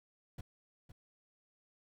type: noise with echo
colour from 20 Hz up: brown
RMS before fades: -44 dBFS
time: 0.38-0.41 s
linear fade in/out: 5 ms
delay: 510 ms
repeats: 1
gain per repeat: -10 dB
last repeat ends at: 0.92 s
effects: none